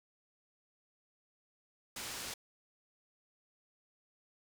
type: low-pass noise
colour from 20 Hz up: white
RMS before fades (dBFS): -43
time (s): 1.96-2.34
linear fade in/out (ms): 5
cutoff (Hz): 8100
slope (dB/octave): 12
effects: none